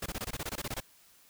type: noise bursts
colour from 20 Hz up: pink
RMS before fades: -36 dBFS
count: 13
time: 0.02-0.804 s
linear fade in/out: 5 ms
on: 40 ms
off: 22 ms
effects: white hiss -61 dBFS RMS until 1.29 s